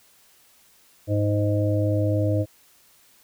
harmonic tone, 103.7 Hz, G#2, 2 cents flat, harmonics 1 / 3 / 5 / 6, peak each -21 / -26 / -28 / -29 dBFS, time 1.07-2.46 s, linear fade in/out 50 ms, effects white hiss -57 dBFS RMS until 3.23 s

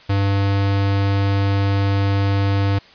square tone, 99.1 Hz, G2, 19 cents sharp, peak -16 dBFS, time 0.09-2.79 s, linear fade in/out 10 ms, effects white hiss -46 dBFS RMS until 2.94 s + resampled to 11025 Hz

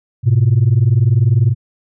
sine tone pair together, 106.2 / 126.29 Hz, G#2 / B2, +39 / +39 cents, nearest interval minor third, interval 300 cents, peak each -10 dBFS, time 0.23-1.55 s, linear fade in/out 50 ms, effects tanh soft clip ceiling -5 dBFS

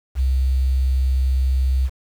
sine tone with quantisation, 65.3 Hz, C2, 3 cents flat, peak -15 dBFS, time 0.15-1.9 s, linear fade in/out 50 ms, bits 7, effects none

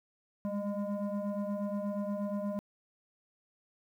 sine tone with frequency modulation, 200.3 Hz, G3, 38 cents sharp, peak -31 dBFS, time 0.45-2.59 s, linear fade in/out 0 ms, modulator 409 Hz, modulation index 1.2, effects tanh soft clip ceiling -27 dBFS + 11-bit

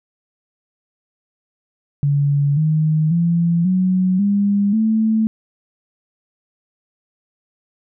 sine tone with pitch steps, 142.7 / 155.62 / 169.7 / 185.06 / 201.8 / 220.1 Hz, D3 / D#3 / F3 / F#3 / G#3 / A3, -49 / +1 / -49 / +1 / -49 / +1 cents, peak -13 dBFS, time 2.03-5.27 s, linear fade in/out 0 ms, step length 540 ms, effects none

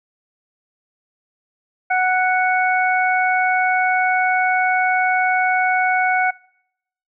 harmonic tone, 740 Hz, F#5, in tune, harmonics 1 / 2 / 3, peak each -17 / -20 / -22 dBFS, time 1.9-6.31 s, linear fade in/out 10 ms, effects noise-tail reverb RT60 0.8 s tail -25 dB re dry

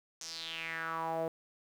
sawtooth tone with band-pass filter sweep, 163.5 Hz, E3, 14 cents flat, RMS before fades -38 dBFS, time 0.21-1.28 s, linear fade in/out 2 ms, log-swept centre 6300 to 550 Hz, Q 4.7, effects 10-bit

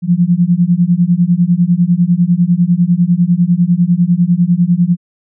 sine beating tone pair, 170 / 180 Hz, F3 / F#3, -46 / -47 cents, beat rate 10 Hz, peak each -11 dBFS, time 0.02-4.97 s, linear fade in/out 50 ms, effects none

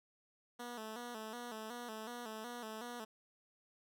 10% pulse tone with vibrato, 229.7 Hz, A#3, 25 cents flat, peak -36 dBFS, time 0.59-3.05 s, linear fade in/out 10 ms, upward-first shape square, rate 2.7 Hz, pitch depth 88 cents each way, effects none

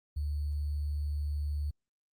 sine tone with sample-and-hold, 73.42 Hz, D2, in tune, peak -30 dBFS, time 0.16-1.71 s, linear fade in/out 10 ms, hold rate 4410 Hz, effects Opus 48 kbps

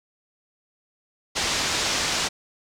white low-pass noise, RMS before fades -25 dBFS, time 1.35-2.29 s, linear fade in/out 20 ms, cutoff 6600 Hz, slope 24 dB/octave, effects none

